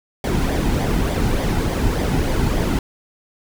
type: noise with flanger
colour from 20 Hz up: brown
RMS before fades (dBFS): -19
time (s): 0.24-2.79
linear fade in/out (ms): 2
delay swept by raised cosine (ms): 0.72 to 1.82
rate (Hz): 3.4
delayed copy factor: -0.5
effects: none